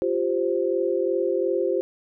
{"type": "chord", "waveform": "sine", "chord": "F suspended second", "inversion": "none", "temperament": "equal", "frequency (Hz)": [349.2, 392, 523.3], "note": ["F4", "G4", "C5"], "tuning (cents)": [0, 0, 0], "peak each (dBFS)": -25, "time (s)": [0.02, 1.81], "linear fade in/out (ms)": 0, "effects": []}